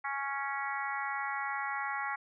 harmonic tone, 277.2 Hz, C#4, in tune, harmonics 3 / 4 / 5 / 6 / 7 / 8, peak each -38 / -39 / -40 / -43 / -39 / -44 dBFS, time 0.04-2.16 s, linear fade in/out 10 ms, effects none

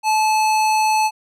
square tone, 866 Hz, A5, 28 cents flat, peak -15 dBFS, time 0.03-1.11 s, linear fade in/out 50 ms, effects low-pass 11000 Hz 12 dB/octave

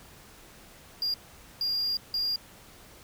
triangle tone bursts at uneven times, 4812 Hz, D8, 41 cents sharp, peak -25 dBFS, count 3, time 1.02-1.14 / 1.61-1.97 / 2.14-2.36 s, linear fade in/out 2 ms, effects pink hiss -52 dBFS RMS until 3.03 s

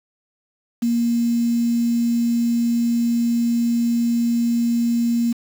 sine tone with quantisation, 235.1 Hz, A#3, 15 cents sharp, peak -16 dBFS, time 0.82-5.33 s, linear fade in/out 10 ms, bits 6, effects none

